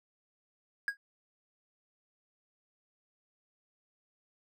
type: tone with exponential decay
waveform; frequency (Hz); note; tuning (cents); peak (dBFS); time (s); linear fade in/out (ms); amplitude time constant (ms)
triangle; 1641; G#6; -21; -23; 0.88-0.97; 1; 18
effects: none